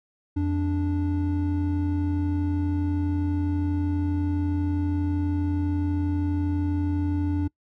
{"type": "tone pair together", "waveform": "triangle", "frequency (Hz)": [86.56, 292], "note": ["F2", "D4"], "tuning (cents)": [-15, -10], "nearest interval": "octave + major sixth", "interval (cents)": 2105, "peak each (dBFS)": -23, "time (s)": [0.36, 7.48], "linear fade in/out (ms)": 10, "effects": ["noise-tail reverb RT60 0.1 s tail -23 dB re dry"]}